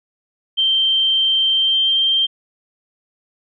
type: tone with pitch glide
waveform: sine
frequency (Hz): 3136 to 3160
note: G7 to G7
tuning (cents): 0 to +13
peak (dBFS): -13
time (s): 0.57-2.27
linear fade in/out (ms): 20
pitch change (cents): +13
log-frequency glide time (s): 1.53-2
effects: none